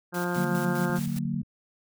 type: harmonic tone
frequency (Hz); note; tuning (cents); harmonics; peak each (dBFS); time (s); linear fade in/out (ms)
176.4; F3; +18; 1 / 2 / 3 / 4 / 5 / 6 / 7 / 8 / 9; -30 / -32 / -36 / -38 / -37 / -41 / -40 / -37 / -37; 0.12-1; 50
type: noise with tremolo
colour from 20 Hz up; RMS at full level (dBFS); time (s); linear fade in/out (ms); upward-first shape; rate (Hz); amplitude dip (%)
white; -41; 0.14-1.19; 5; square; 4.9; 55
type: chord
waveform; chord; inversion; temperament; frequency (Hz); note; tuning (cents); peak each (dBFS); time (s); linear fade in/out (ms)
sine; D augmented; none; just; 146.83 / 183.54 / 229.4; D3 / F#3 / A#3; 0 / -14 / -28; -31; 0.36-1.42; 5
type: click train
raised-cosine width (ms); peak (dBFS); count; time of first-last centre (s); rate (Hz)
5; -36; 7; 0.9-1.431; 11.3
effects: none